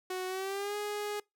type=tone with pitch glide; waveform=sawtooth; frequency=370 to 415.3 Hz; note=F#4 to G#4; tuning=0 to 0 cents; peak=-30 dBFS; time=0.1-1.2 s; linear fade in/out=5 ms; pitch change=+200 cents; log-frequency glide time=0.27-0.76 s; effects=noise-tail reverb RT60 0.2 s tail -25 dB re dry